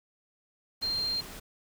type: tone in noise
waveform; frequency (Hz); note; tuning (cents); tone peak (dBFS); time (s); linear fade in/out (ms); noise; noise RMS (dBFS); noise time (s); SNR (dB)
sine; 4186; C8; 0; -28; 0.82-1.21; 10; pink; -44; 0.81-1.4; +13
effects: none